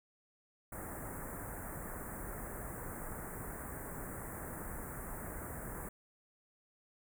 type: band-stop noise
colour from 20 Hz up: pink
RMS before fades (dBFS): -44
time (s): 0.72-5.89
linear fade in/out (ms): 5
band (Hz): 1900 to 8100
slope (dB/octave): 48
effects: none